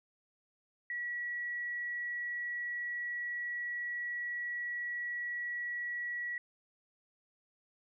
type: tone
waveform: sine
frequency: 1931 Hz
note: B6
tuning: 39 cents flat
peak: -35 dBFS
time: 0.9-6.38 s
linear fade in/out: 2 ms
effects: none